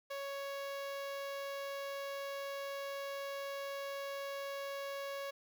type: tone with notch filter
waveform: sawtooth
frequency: 556 Hz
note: C#5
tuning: 5 cents sharp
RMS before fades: -42 dBFS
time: 0.1-5.31 s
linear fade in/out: 10 ms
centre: 8500 Hz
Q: 1.4
effects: none